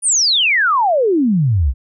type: exponential sweep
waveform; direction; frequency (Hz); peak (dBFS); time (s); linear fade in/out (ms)
sine; down; 9840 to 58.27; -11; 0.02-1.74; 50
effects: none